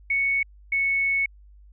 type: tone pair in turn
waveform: sine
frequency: 2217 / 2209 Hz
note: C#7 / C#7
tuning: 0 / -7 cents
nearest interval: unison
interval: 7 cents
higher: first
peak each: -20 dBFS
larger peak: neither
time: 0.1-0.43 / 0.72-1.26 s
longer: second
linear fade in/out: 5 ms
effects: added 50 Hz sine -47 dBFS peak until 1.72 s